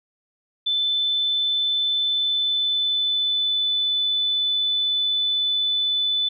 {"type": "tone with pitch glide", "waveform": "sine", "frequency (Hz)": [3520, 3498], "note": ["A7", "A7"], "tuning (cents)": [0, -11], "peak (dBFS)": -19, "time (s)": [0.66, 6.29], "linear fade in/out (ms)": 10, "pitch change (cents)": -11, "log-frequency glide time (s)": [2.05, 3.69], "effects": []}